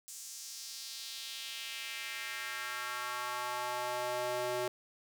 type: tone with high-pass filter sweep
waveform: square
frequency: 123.47 Hz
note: B2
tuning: in tune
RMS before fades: -39 dBFS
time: 0.08-4.68 s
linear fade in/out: 0 ms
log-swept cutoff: 7300 to 460 Hz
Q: 2
effects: none